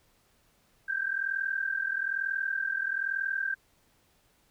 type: tone pair together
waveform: sine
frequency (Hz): 1558.9 / 1600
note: G6 / G6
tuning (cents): -10 / +35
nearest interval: unison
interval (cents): 45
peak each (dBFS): -31 / -31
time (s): 0.88-3.55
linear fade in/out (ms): 10
effects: pink hiss -67 dBFS RMS until 4.5 s